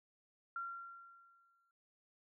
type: tone with exponential decay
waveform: sine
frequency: 1375 Hz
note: F6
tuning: 27 cents flat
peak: -38 dBFS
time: 0.56-1.71 s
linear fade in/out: 2 ms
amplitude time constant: 250 ms
effects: none